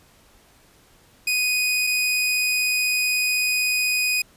sawtooth tone pair in turn, 2489 / 2489 Hz, D#7 / D#7, 0 / 0 cents, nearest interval unison, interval 0 cents, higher neither, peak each -16 dBFS, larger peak neither, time 1.27-1.87 / 1.87-4.22 s, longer second, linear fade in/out 5 ms, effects pink hiss -55 dBFS RMS until 4.36 s + resampled to 32000 Hz

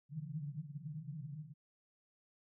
pink band-pass noise, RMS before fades -45 dBFS, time 0.09-1.54 s, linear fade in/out 50 ms, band 140 to 160 Hz, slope 96 dB/octave, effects none

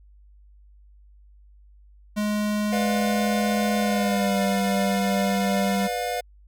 square tone with pitch glide, 209.6 to 196.7 Hz, G#3 to G3, +16 to +6 cents, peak -23 dBFS, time 2.16-5.88 s, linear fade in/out 20 ms, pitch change -110 cents, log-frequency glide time 3.78-4.37 s
square chord, B diminished, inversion none, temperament just, 493.9 / 592.7 / 711.2 Hz, B4 / D5 / F5, 0 / +16 / +31 cents, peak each -31 / -34 / -28 dBFS, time 2.72-6.21 s, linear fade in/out 10 ms
effects added 50 Hz sine -49 dBFS peak until 6.47 s

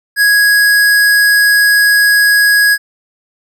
square tone, 1661.2 Hz, G#6, in tune, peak -7 dBFS, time 0.16-2.78 s, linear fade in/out 50 ms, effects none

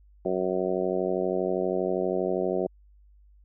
harmonic tone, 92.5 Hz, F#2, in tune, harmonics 2 / 3 / 4 / 5 / 6 / 7 / 8, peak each -34 / -36 / -28 / -32 / -32 / -32 / -38 dBFS, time 0.25-2.67 s, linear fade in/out 5 ms, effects added 50 Hz sine -53 dBFS peak until 3.44 s

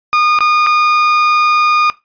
30% pulse tone with dropouts, 1222 Hz, D#6, 32 cents flat, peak -6 dBFS, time 0.13-1.9 s, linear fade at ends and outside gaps 0 ms, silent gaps 0.388-0.406 / 0.664-0.669 s, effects noise-tail reverb RT60 0.2 s tail -17 dB re dry + resampled to 11025 Hz

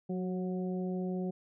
harmonic tone with a mistuned harmonic, 182.8 Hz, F#3, 21 cents flat, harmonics 1 / 2 / 3 / 4, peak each -33 / -38 / -45 / -48 dBFS, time 0.09-1.31 s, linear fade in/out 10 ms, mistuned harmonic 2, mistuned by +23 cents, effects none

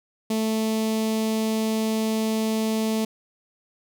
sawtooth tone with notch filter, 220 Hz, A3, in tune, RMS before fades -24 dBFS, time 0.3-3.05 s, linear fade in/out 5 ms, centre 1500 Hz, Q 0.89, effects none

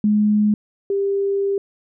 sine tone pair in turn, 210.1 / 396.6 Hz, G#3 / G4, +20 / +20 cents, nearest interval major seventh, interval 1100 cents, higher second, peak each -13 / -17 dBFS, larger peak first, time 0.04-0.54 / 0.9-1.58 s, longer second, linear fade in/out 2 ms, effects none

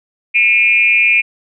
sine tone with frequency modulation, 2413 Hz, D7, 46 cents sharp, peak -8 dBFS, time 0.34-1.22 s, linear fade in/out 20 ms, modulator 218 Hz, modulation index 0.75, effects none

